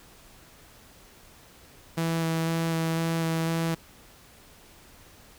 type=tone with vibrato; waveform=sawtooth; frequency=164 Hz; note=E3; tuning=9 cents flat; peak=-21 dBFS; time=1.97-3.75 s; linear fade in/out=10 ms; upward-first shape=square; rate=2 Hz; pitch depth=9 cents each way; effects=pink hiss -53 dBFS RMS until 5.38 s